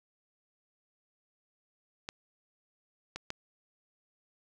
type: clicks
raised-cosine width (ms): 0.2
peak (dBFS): -20 / -21 / -18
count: 3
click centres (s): 2.089 / 3.16 / 3.304
effects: none